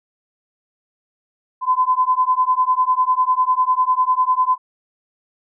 sine beating tone pair, 1013 / 1023 Hz, B5 / C6, +44 / -39 cents, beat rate 10 Hz, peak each -17 dBFS, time 1.61-4.58 s, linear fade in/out 50 ms, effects none

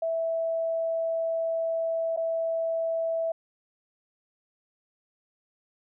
sine tone with dropouts, 657 Hz, E5, 6 cents flat, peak -25 dBFS, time 0.02-3.32 s, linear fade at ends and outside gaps 5 ms, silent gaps 2.164-2.172 s, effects none

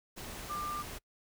sine tone in noise, 1192 Hz, D6, 25 cents sharp, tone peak -35 dBFS, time 0.49-0.83 s, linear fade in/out 20 ms, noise pink, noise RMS -44 dBFS, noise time 0.16-0.99 s, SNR +6 dB, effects noise-tail reverb RT60 0.1 s tail -25 dB re dry

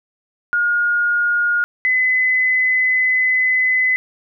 sine tone pair in turn, 1429 / 2021 Hz, F6 / B6, +39 / +39 cents, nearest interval tritone, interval 600 cents, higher second, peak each -14 / -13 dBFS, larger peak second, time 0.53-1.64 / 1.85-3.96 s, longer second, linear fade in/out 0 ms, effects none

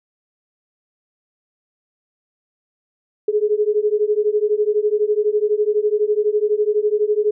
sine beating tone pair, 415.3 / 427.3 Hz, G#4 / G#4, 0 / +49 cents, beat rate 12 Hz, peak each -18 dBFS, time 3.28-7.31 s, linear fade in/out 5 ms, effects none

